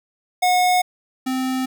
square tone pair in turn, 727 / 259.4 Hz, F#5 / C4, -31 / -15 cents, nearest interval octave + tritone, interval 1784 cents, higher first, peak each -15 / -21 dBFS, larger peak first, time 0.42-0.82 / 1.26-1.66 s, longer neither, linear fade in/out 10 ms, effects none

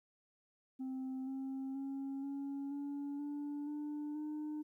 sine tone with pitch steps, 261.6 / 267.1 / 272.7 / 278.4 / 284.3 / 290.3 / 296.4 / 302.6 Hz, C4 / C4 / C#4 / C#4 / C#4 / D4 / D4 / D#4, 0 / +36 / -28 / +8 / +44 / -20 / +16 / -48 cents, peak -36 dBFS, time 0.79-4.63 s, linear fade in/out 20 ms, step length 480 ms, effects tanh soft clip ceiling -38 dBFS + 13-bit

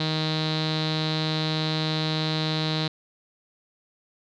sawtooth tone with low-pass filter, 156.6 Hz, D#3, 11 cents sharp, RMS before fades -26 dBFS, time 0-2.88 s, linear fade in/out 5 ms, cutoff 4000 Hz, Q 9.1, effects none

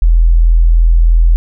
sine tone, 41.57 Hz, E1, 15 cents sharp, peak -4 dBFS, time 0.02-1.36 s, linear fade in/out 0 ms, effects none

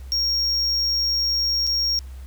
triangle tone with dropouts, 5570 Hz, F8, 5 cents flat, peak -18 dBFS, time 0.12-1.99 s, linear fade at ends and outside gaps 0 ms, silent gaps 1.668-1.673 s, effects added 65 Hz sine -34 dBFS peak until 2.26 s + pink hiss -53 dBFS RMS until 2.26 s

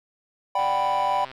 triangle chord, G major seventh, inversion second, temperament equal, 587.3 / 740 / 784 / 987.8 Hz, D5 / F#5 / G5 / B5, 0 / 0 / 0 / 0 cents, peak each -28 / -27 / -23 / -22 dBFS, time 0.55-1.25 s, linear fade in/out 5 ms
click train, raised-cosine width 0.3 ms, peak -24 dBFS, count 96, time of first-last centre 0.59-1.315 s, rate 131 Hz
effects none

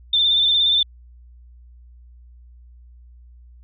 sine tone with vibrato, 3567 Hz, A7, 23 cents sharp, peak -14 dBFS, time 0.13-0.83 s, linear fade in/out 5 ms, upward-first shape sine, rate 17 Hz, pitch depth 37 cents each way, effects added 60 Hz sine -43 dBFS peak until 3.63 s

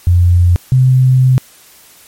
sine tone pair in turn, 88 / 129.12 Hz, F2 / C3, +14 / -23 cents, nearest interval perfect fifth, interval 663 cents, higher second, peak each -5 dBFS, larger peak neither, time 0.07-0.56 / 0.72-1.38 s, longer second, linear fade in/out 0 ms, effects white hiss -42 dBFS RMS until 2.07 s + MP3 64 kbps

